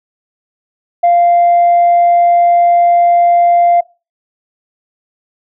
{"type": "tone", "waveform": "sine", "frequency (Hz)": 695, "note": "F5", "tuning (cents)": -9, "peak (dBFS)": -4, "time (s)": [1.03, 3.81], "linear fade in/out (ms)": 10, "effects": ["noise-tail reverb RT60 0.3 s tail -23 dB re dry", "tanh soft clip ceiling -3 dBFS"]}